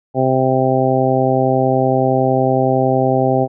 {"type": "harmonic tone", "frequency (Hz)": 130.81, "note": "C3", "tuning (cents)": 0, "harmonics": [1, 2, 3, 4, 5, 6], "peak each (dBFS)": [-19, -19, -19, -19, -19, -19], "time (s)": [0.14, 3.48], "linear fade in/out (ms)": 50, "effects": []}